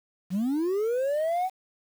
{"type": "linear sweep", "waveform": "sine", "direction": "up", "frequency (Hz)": [171, 765], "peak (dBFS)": -21, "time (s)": [0.3, 1.5], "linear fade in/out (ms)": 50, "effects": ["tanh soft clip ceiling -23 dBFS", "8-bit"]}